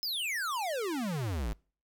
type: exponential sweep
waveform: square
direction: down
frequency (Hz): 5274 to 48.05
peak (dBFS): -32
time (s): 0.03-1.53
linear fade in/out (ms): 0
effects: noise-tail reverb RT60 0.4 s tail -25 dB re dry